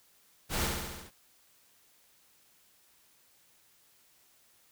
pink noise with echo, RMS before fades -32 dBFS, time 0.49-0.7 s, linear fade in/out 50 ms, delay 69 ms, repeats 6, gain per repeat -3 dB, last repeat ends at 1.114 s, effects white hiss -65 dBFS RMS until 4.71 s

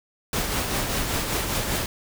pink noise with tremolo, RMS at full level -24 dBFS, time 0.33-1.86 s, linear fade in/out 2 ms, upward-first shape triangle, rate 5.1 Hz, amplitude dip 45%, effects none

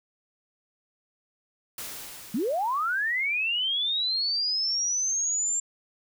white noise with exponential decay, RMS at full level -36 dBFS, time 1.78-4.08 s, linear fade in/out 2 ms, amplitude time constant 500 ms
sine linear sweep, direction up, 189.4 to 7400 Hz, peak -24 dBFS, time 2.34-5.6 s, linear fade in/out 5 ms
effects none

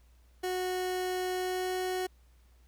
30% pulse tone with pitch glide, 367 to 369.1 Hz, F#4 to F#4, -14 to -4 cents, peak -28 dBFS, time 0.43-2.07 s, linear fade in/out 10 ms, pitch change +10 cents, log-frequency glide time 1.33-1.76 s, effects added 60 Hz sine -58 dBFS peak until 2.67 s + pink hiss -70 dBFS RMS until 2.67 s

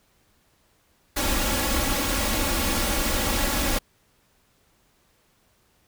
pink noise with comb filter, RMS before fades -24 dBFS, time 1.16-3.79 s, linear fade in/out 10 ms, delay 3.6 ms, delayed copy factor +0.7, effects pink hiss -64 dBFS RMS until 5.87 s

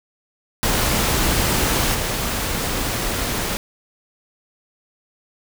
pink noise with level steps, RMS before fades -19 / -23 dBFS, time 0.63-3.57 s, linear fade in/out 0 ms, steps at 1.94 s, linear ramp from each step 10 ms, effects none

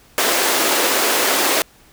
pink high-pass noise, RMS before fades -17 dBFS, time 0.18-1.62 s, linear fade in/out 0 ms, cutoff 320 Hz, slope 24 dB/octave, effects pink hiss -50 dBFS RMS until 1.92 s

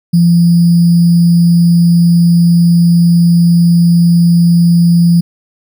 sine tone with sample-and-hold, 171 Hz, F3, 36 cents flat, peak -4 dBFS, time 0.13-5.21 s, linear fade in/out 10 ms, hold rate 4900 Hz, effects none

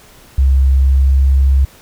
sine tone with pitch glide, 66.9 to 67.48 Hz, C2 to C#2, +39 to -46 cents, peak -7 dBFS, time 0.38-1.65 s, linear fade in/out 5 ms, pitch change +15 cents, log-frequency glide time 0.73-1.2 s, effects pink hiss -43 dBFS RMS until 1.81 s

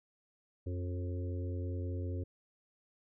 harmonic tone with a mistuned harmonic, 89.6 Hz, F2, 45 cents sharp, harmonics 1 / 3 / 4 / 5 / 6, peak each -35 / -45 / -47 / -49 / -51 dBFS, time 0.66-2.24 s, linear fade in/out 10 ms, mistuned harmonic 5, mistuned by -17 cents, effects none

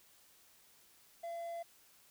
triangle tone with quantisation, 679 Hz, F5, 49 cents flat, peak -38 dBFS, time 1.23-1.63 s, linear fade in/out 10 ms, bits 11, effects white hiss -65 dBFS RMS until 2.1 s

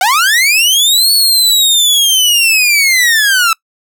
sawtooth linear two-way sweep, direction up then down, 707 to 4445 to 1302 Hz, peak -4 dBFS, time 0.01-3.53 s, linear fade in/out 2 ms, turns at 1.12 s, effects noise-tail reverb RT60 0.1 s tail -24 dB re dry

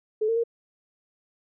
sine tone with pitch steps, 431.4 / 455.7 / 465 Hz, A4 / A#4 / A#4, -34 / -39 / -4 cents, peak -21 dBFS, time 0.21-0.438 s, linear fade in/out 10 ms, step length 76 ms, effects none

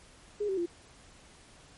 sine tone with pitch steps, 415.3 / 383.8 / 344.8 Hz, G#4 / G4 / F4, 0 / -37 / -22 cents, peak -28 dBFS, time 0.4-0.661 s, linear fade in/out 10 ms, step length 87 ms, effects pink hiss -56 dBFS RMS until 1.77 s + MP3 48 kbps

